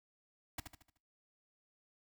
pink noise with echo, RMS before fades -39 dBFS, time 0.58-0.6 s, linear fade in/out 5 ms, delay 75 ms, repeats 5, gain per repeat -7 dB, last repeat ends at 0.975 s, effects noise-tail reverb RT60 0.4 s tail -20 dB re dry

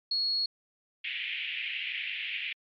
sine tone, 4327 Hz, C#8, 43 cents flat, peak -26 dBFS, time 0.11-0.46 s, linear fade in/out 5 ms
pink band-pass noise, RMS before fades -35 dBFS, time 1.04-2.53 s, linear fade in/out 5 ms, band 2100 to 3100 Hz, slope 48 dB/octave
effects MP3 96 kbps

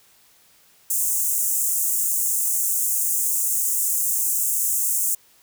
pink high-pass noise, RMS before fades -22 dBFS, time 0.9-5.15 s, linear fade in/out 5 ms, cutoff 6900 Hz, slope 48 dB/octave, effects white hiss -56 dBFS RMS until 5.42 s

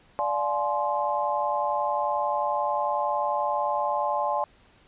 sine chord, D half-diminished seventh, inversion none, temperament equal with one note detuned, 587.3 / 698.5 / 849.5 / 1046.5 Hz, D5 / F5 / Ab5 / C6, 0 / 0 / +39 / 0 cents, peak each -29 / -32 / -27 / -29 dBFS, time 0.19-4.44 s, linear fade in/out 0 ms, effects pink hiss -58 dBFS RMS until 4.87 s + resampled to 8000 Hz

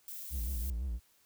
violet noise, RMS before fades -44 dBFS, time 0.08-0.7 s, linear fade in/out 0 ms
triangle tone with vibrato, 61.74 Hz, B1, in tune, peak -31 dBFS, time 0.3-1 s, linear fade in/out 50 ms, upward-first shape sine, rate 5.9 Hz, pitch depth 170 cents each way
effects white hiss -68 dBFS RMS until 1.25 s

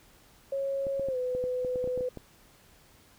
sine tone with pitch glide, 548 to 502.5 Hz, C#5 to B4, -20 to +30 cents, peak -28 dBFS, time 0.52-2.09 s, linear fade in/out 5 ms, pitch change -150 cents, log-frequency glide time 1.06-1.17 s
clicks, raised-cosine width 2 ms, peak -26 dBFS, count 12, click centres 0.868 / 0.996 / 1.086 / 1.35 / 1.44 / 1.648 / 1.758 / 1.842 / 1.875 / 1.976 / 2.008 / 2.173 s
effects pink hiss -59 dBFS RMS until 3.18 s

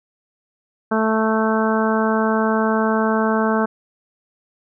harmonic tone, 220 Hz, A3, in tune, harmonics 1 / 2 / 3 / 4 / 5 / 6 / 7, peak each -19 / -22 / -24 / -25 / -26 / -27 / -27 dBFS, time 0.91-3.66 s, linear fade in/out 10 ms, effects none

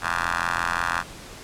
10% pulse ring-modulated tone, 85.7 Hz, F2, 32 cents flat, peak -12 dBFS, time 0.01-1.04 s, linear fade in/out 50 ms, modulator 1310 Hz, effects pink hiss -41 dBFS RMS until 1.43 s + low-pass 10000 Hz 12 dB/octave

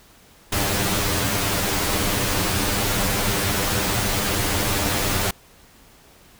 pink noise with comb filter, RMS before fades -22 dBFS, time 0.52-5.31 s, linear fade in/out 5 ms, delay 10 ms, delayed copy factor +0.85, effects pink hiss -51 dBFS RMS until 6.39 s

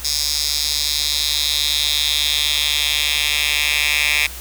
10% pulse tone with high-pass filter sweep, 148.2 Hz, D3, 16 cents sharp, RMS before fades -19 dBFS, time 0.04-4.27 s, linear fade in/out 10 ms, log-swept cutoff 5000 to 2500 Hz, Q 3.3, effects added 60 Hz sine -34 dBFS peak until 4.4 s + white hiss -34 dBFS RMS until 4.4 s

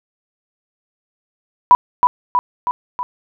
sine tone with echo, 987 Hz, B5, 1 cent flat, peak -3 dBFS, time 1.71-1.75 s, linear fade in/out 0 ms, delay 320 ms, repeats 4, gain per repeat -4 dB, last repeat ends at 3.03 s, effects none

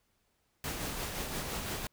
pink noise with tremolo, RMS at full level -36 dBFS, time 0.64-1.87 s, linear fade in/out 2 ms, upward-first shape sine, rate 5.8 Hz, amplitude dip 35%, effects pink hiss -75 dBFS RMS until 1.92 s

